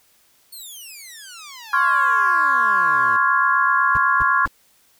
10% pulse exponential sweep, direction down, 4435 to 108.8 Hz, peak -28 dBFS, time 0.52-3.17 s, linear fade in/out 10 ms
sine chord, Db major seventh, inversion third, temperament equal with one note detuned, 1046.5 / 1114.5 / 1396.9 / 1661.2 Hz, C6 / Db6 / F6 / Ab6, 0 / +9 / 0 / 0 cents, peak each -20 dBFS, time 1.73-4.46 s, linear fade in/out 5 ms
brown noise bursts, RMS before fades -28 dBFS, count 3, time 3.95-4.476 s, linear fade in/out 0 ms, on 22 ms, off 230 ms
effects white hiss -58 dBFS RMS until 4.99 s

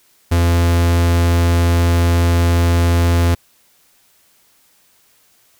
45% pulse tone, 85.6 Hz, F2, 34 cents flat, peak -11 dBFS, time 0.31-3.35 s, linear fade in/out 10 ms, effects white hiss -55 dBFS RMS until 5.59 s

